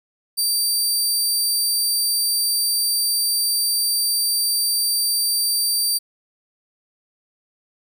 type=tone; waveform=20% pulse; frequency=4661 Hz; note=D8; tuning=14 cents flat; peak=-12 dBFS; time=0.37-5.99 s; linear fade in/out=20 ms; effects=none